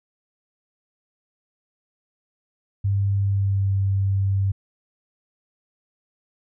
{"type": "tone with pitch glide", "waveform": "sine", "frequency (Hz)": [99.3, 97.71], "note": ["G2", "G2"], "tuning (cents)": [23, -5], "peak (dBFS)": -18, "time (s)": [2.84, 4.52], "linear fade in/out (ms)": 10, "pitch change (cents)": -28, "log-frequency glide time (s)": [3.22, 3.71], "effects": []}